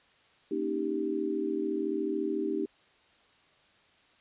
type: chord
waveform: sine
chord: Eb dominant seventh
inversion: second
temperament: equal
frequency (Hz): 233.1 / 277.2 / 311.1 / 392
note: Bb3 / Db4 / Eb4 / G4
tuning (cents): 0 / 0 / 0 / 0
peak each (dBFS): -38 / -37 / -32 / -32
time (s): 0.51-2.66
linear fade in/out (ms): 5
effects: white hiss -63 dBFS RMS until 4.2 s + resampled to 8000 Hz